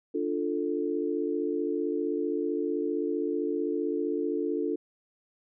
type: chord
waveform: sine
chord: D minor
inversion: none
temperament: equal with one note detuned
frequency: 293.7 / 349.2 / 441.3 Hz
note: D4 / F4 / A4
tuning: 0 / 0 / +5 cents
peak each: -31 dBFS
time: 0.14-4.76 s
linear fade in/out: 10 ms
effects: none